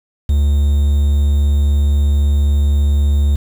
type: tone with quantisation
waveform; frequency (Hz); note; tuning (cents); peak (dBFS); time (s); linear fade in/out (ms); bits
triangle; 71.9; D2; -36; -8; 0.29-3.36; 5; 6
effects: none